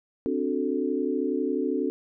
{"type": "chord", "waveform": "sine", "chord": "D dominant seventh", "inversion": "third", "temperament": "equal", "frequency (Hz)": [261.6, 293.7, 370, 440], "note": ["C4", "D4", "F#4", "A4"], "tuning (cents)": [0, 0, 0, 0], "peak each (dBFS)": [-29, -29, -30, -30], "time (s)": [0.26, 1.9], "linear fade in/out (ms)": 0, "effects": []}